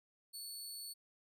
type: tone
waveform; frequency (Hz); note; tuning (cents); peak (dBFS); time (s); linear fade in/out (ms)
20% pulse; 4435; C#8; 0; -39; 0.33-0.94; 20
effects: none